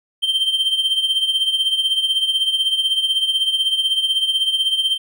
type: tone with tremolo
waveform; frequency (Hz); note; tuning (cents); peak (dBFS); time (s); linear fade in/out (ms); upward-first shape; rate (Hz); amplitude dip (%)
triangle; 3136; G7; 0; -11; 0.22-4.98; 20; triangle; 16; 75
effects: none